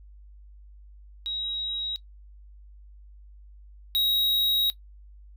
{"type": "tone pair in turn", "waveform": ["sine", "square"], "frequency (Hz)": [3826, 3812], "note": ["A#7", "A#7"], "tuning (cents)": [44, 38], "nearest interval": "unison", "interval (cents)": 6, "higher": "first", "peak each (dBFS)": [-28, -22], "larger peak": "second", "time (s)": [[1.26, 1.96], [3.95, 4.7]], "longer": "second", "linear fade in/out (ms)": 0, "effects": ["noise-tail reverb RT60 0.1 s tail -17 dB re dry", "added 50 Hz sine -46 dBFS peak until 5.36 s"]}